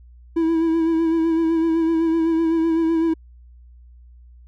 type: tone with vibrato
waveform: triangle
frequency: 327.3 Hz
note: E4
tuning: 12 cents flat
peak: -14 dBFS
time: 0.36-3.14 s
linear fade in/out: 10 ms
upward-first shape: sine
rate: 7.9 Hz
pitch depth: 32 cents each way
effects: added 60 Hz sine -43 dBFS peak until 4.47 s